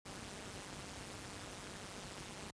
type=noise with amplitude modulation; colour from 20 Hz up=pink; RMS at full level=-44 dBFS; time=0.05-2.51 s; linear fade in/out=10 ms; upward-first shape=sine; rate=198 Hz; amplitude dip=90%; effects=high-pass 60 Hz 12 dB/octave + resampled to 22050 Hz